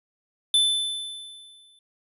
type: tone with exponential decay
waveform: square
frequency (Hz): 3520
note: A7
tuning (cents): 0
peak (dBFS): -16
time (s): 0.54-1.79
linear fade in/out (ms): 2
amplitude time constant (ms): 270
effects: resampled to 32000 Hz